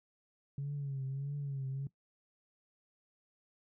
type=tone with vibrato; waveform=sine; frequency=138.59 Hz; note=C#3; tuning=in tune; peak=-34 dBFS; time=0.58-1.87 s; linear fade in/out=2 ms; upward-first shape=triangle; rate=1.6 Hz; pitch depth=80 cents each way; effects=noise-tail reverb RT60 0.1 s tail -19 dB re dry + tanh soft clip ceiling -32 dBFS